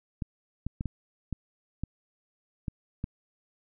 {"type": "clicks", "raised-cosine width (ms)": 5, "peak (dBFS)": -19, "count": 8, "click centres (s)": [0.222, 0.666, 0.809, 0.857, 1.327, 1.836, 2.682, 3.041], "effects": []}